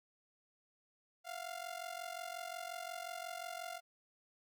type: ring-modulated tone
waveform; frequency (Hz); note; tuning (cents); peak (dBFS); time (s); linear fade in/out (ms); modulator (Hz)
sawtooth; 698.5; F5; 0; -36; 1.24-3.81; 50; 22.8
effects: none